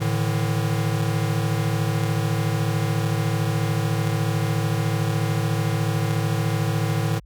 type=chord; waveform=square; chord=A suspended fourth; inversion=none; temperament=equal with one note detuned; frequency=110 / 146.83 / 160.58 Hz; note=A2 / D3 / E3; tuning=0 / 0 / -45 cents; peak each=-24 / -27 / -27 dBFS; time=0-7.2 s; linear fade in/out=20 ms; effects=added 50 Hz sine -46 dBFS peak until 7.25 s